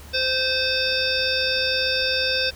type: harmonic tone with a mistuned harmonic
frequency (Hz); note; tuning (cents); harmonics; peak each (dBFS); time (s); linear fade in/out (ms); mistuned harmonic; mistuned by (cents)
519; C5; -14; 1 / 3 / 5 / 7 / 9 / 10; -27 / -27 / -27 / -27 / -27 / -27; 0.13-2.51; 20; 10; +44
effects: added 72 Hz sine -42 dBFS peak until 2.55 s + pink hiss -45 dBFS RMS until 2.55 s